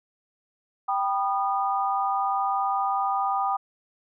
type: chord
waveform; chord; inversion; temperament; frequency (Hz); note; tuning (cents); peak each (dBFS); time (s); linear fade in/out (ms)
sine; G augmented; none; just; 784 / 980 / 1225; G5 / B5 / D#6; 0 / -14 / -27; -25 / -30 / -27; 0.88-3.57; 10
effects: none